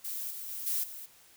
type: noise with level steps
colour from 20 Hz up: violet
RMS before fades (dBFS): -37 / -41 / -39 / -31 / -44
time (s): 0.04-1.06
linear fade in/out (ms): 10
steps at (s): 0.3 / 0.48 / 0.66 / 0.83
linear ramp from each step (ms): 10
effects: white hiss -59 dBFS RMS until 1.36 s